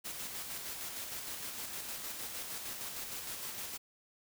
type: noise with tremolo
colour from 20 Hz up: white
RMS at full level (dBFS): -41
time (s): 0.04-3.78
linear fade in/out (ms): 20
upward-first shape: square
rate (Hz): 6.5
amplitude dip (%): 30
effects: none

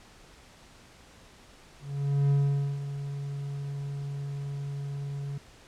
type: tone with ADSR envelope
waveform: triangle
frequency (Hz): 140.8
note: C#3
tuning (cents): +27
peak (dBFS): -18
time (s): 1.8-5.38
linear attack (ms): 510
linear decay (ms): 480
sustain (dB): -12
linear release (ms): 4
effects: pink hiss -54 dBFS RMS until 5.67 s + low-pass 8000 Hz 12 dB/octave

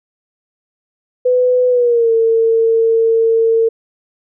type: tone with pitch glide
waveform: sine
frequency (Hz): 500 to 453.2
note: B4 to A#4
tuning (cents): +21 to -49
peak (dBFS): -9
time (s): 1.25-3.69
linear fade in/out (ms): 10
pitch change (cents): -170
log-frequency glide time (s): 1.69-2.12
effects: none

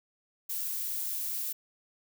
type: noise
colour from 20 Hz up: violet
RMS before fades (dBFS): -34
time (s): 0.49-1.53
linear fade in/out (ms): 10
effects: none

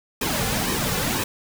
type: noise with flanger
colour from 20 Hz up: pink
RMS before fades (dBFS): -24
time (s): 0.21-1.24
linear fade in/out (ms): 5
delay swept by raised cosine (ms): 1.4 to 3.2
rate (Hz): 2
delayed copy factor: -0.65
effects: none

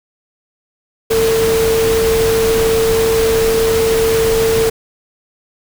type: tone in noise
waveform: sine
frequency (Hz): 450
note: A4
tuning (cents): +39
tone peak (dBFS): -11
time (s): 1.1-4.7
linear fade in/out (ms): 10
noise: pink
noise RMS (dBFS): -20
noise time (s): 1.1-4.7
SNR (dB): +6
effects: none

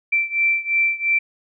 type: beating tone pair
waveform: sine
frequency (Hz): 2341 / 2343.9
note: D7 / D7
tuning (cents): -6 / -4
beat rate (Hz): 2.9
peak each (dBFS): -19 / -21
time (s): 0.12-1.19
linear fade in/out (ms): 10
effects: none

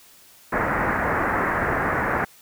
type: low-pass noise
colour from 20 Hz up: white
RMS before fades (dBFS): -23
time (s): 0.52-2.25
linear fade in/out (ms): 10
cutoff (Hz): 1900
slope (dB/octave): 48
effects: white hiss -51 dBFS RMS until 2.41 s

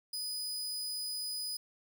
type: tone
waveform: sawtooth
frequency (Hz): 4978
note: D#8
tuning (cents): 0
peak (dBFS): -33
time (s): 0.13-1.57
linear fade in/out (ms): 5
effects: none

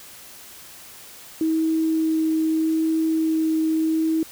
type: tone with vibrato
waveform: sine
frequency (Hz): 319.1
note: D#4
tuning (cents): +44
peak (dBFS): -18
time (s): 1.41-4.23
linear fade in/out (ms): 2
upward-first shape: sine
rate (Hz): 0.8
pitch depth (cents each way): 8
effects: white hiss -43 dBFS RMS until 4.31 s

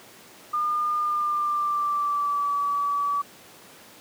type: tone with pitch glide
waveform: sine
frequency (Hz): 1210 to 1146.1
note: D#6 to D6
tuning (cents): -49 to -43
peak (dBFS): -22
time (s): 0.53-3.22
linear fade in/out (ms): 10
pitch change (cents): -94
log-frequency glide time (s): 0.99-2.55
effects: pink hiss -48 dBFS RMS until 4 s + high-pass 200 Hz 12 dB/octave

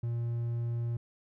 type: tone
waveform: triangle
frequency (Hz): 117.8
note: A#2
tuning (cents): +19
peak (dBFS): -28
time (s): 0.03-0.97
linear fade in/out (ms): 5
effects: none

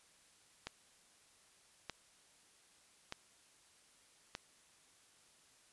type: click train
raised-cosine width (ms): 0.2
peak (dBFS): -24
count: 4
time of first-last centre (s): 0.67-4.351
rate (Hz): 0.815
effects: white hiss -67 dBFS RMS until 5.72 s + resampled to 24000 Hz

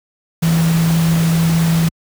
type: tone in noise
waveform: sine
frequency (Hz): 164.81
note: E3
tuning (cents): 0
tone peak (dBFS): -11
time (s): 0.42-1.89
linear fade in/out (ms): 10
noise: pink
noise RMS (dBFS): -24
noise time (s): 0.42-1.89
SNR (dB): +10
effects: high-pass 60 Hz 12 dB/octave

